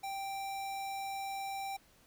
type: tone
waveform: square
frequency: 784 Hz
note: G5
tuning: in tune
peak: -38 dBFS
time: 0.03-1.77 s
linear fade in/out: 10 ms
effects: pink hiss -65 dBFS RMS until 2.06 s